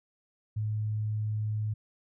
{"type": "tone", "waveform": "sine", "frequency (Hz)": 107.2, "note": "A2", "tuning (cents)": -45, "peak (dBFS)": -28, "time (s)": [0.56, 1.74], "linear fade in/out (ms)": 10, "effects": []}